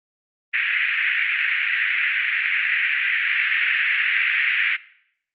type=band-pass noise; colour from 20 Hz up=pink; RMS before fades=-21 dBFS; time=0.53-4.77 s; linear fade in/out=20 ms; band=1700 to 2600 Hz; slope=48 dB/octave; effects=noise-tail reverb RT60 0.7 s tail -19 dB re dry + Opus 32 kbps